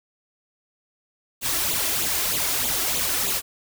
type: noise with flanger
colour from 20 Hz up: white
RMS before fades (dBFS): -24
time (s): 1.41-3.42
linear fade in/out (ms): 50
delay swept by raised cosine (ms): 0.27 to 2.97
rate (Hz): 3.2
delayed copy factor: +0.7
effects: none